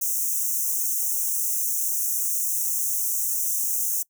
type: high-pass noise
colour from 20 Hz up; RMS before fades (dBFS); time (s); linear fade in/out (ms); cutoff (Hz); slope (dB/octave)
white; -25; 0.01-4.03; 10; 5800; 96
effects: noise-tail reverb RT60 0.1 s tail -23 dB re dry